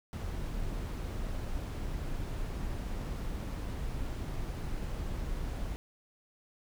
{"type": "noise", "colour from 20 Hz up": "brown", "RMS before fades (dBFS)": -36, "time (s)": [0.13, 5.76], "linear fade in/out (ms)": 0, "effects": []}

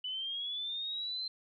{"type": "linear sweep", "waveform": "sine", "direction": "up", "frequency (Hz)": [2974, 4129], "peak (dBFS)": -35, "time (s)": [0.04, 1.28], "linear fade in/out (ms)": 5, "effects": []}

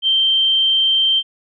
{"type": "tone", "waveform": "sine", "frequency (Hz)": 3136, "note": "G7", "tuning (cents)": 0, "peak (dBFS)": -12, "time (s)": [0.02, 1.23], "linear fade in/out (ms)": 50, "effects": []}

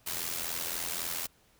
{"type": "noise with amplitude modulation", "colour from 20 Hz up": "white", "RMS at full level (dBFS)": -32, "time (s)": [0.06, 1.27], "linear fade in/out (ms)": 10, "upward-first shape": "sine", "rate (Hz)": 83.8, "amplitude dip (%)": 70, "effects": ["pink hiss -65 dBFS RMS until 1.59 s"]}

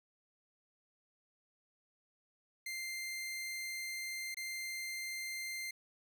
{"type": "tone with dropouts", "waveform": "sawtooth", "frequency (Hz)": 2093, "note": "C7", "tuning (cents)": 0, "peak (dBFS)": -36, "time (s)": [2.66, 5.71], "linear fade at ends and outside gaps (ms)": 5, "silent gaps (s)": [4.345, 4.369], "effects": []}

